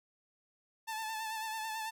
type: tone with vibrato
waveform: sawtooth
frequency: 880 Hz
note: A5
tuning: in tune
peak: -33 dBFS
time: 0.87-1.91 s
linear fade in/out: 20 ms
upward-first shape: sine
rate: 9.1 Hz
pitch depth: 36 cents each way
effects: none